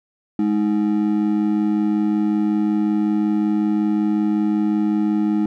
triangle ring-modulated tone, 261.6 Hz, C4, in tune, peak -11 dBFS, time 0.39-5.46 s, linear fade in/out 2 ms, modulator 52.7 Hz, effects none

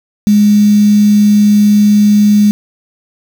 sine tone with quantisation, 207.7 Hz, G#3, in tune, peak -4 dBFS, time 0.27-2.51 s, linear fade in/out 0 ms, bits 4, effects none

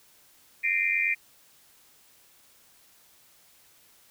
sine tone cluster, 1847 / 2085 / 2354 / 2443 Hz, A#6 / C7 / D7 / D#7, -16 / -7 / +3 / -32 cents, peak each -32 / -29 / -27 / -28 dBFS, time 0.63-1.15 s, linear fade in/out 20 ms, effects white hiss -59 dBFS RMS until 4.1 s

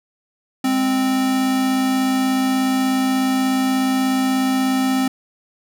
square tone pair together, 205 / 261.6 Hz, G#3 / C4, -22 / 0 cents, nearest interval major third, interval 422 cents, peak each -28 / -17 dBFS, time 0.64-5.08 s, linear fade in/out 5 ms, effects none

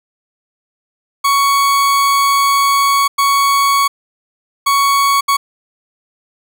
40% pulse tone bursts at uneven times, 1116 Hz, C#6, 11 cents sharp, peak -9 dBFS, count 4, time 1.24-3.08 / 3.18-3.88 / 4.66-5.21 / 5.28-5.37 s, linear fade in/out 10 ms, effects none

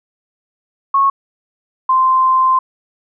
sine tone pair in turn, 1098 / 1041.7 Hz, C#6 / C6, -17 / -8 cents, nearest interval minor second, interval 91 cents, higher first, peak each -9 dBFS, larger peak neither, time 0.94-1.1 / 1.89-2.59 s, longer second, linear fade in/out 5 ms, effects none

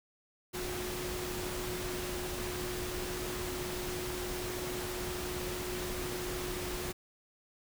sine tone in noise, 361.9 Hz, F#4, 38 cents flat, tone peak -39 dBFS, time 0.53-6.93 s, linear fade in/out 20 ms, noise pink, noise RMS -39 dBFS, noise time 0.53-6.93 s, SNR -3 dB, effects none

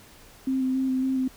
sine tone with vibrato, 261.6 Hz, C4, in tune, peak -22 dBFS, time 0.47-1.28 s, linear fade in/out 5 ms, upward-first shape square, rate 3.6 Hz, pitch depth 15 cents each way, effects pink hiss -51 dBFS RMS until 1.36 s

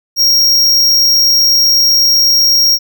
square tone, 5588 Hz, F8, in tune, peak -7 dBFS, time 0.16-2.79 s, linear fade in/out 50 ms, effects none

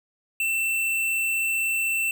square tone, 2681 Hz, E7, 29 cents sharp, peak -23 dBFS, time 0.4-2.11 s, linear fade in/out 2 ms, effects none

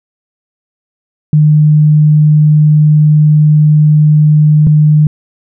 sine tone pair in turn, 151.7 / 151.7 Hz, D#3 / D#3, -44 / -44 cents, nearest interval unison, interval 0 cents, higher neither, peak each -3 dBFS, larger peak neither, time 1.33-4.67 / 4.67-5.07 s, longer first, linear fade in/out 2 ms, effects none

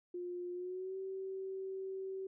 sine tone with pitch glide, 355 to 382.7 Hz, F4 to G4, +28 to -42 cents, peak -39 dBFS, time 0.14-2.27 s, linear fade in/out 5 ms, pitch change +130 cents, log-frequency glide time 0.53-0.97 s, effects none

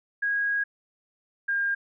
sine tone pair in turn, 1644 / 1609.2 Hz, G#6 / G6, -18 / +45 cents, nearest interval unison, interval 37 cents, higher first, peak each -23 dBFS, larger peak neither, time 0.22-0.64 / 1.48-1.75 s, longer first, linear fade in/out 10 ms, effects none

